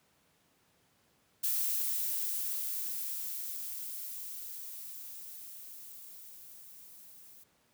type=noise with level ramp; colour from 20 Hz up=violet; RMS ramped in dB=-31 to -55 dBFS; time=1.43-7.44 s; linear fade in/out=10 ms; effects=pink hiss -70 dBFS RMS until 7.73 s + high-pass 100 Hz 12 dB/octave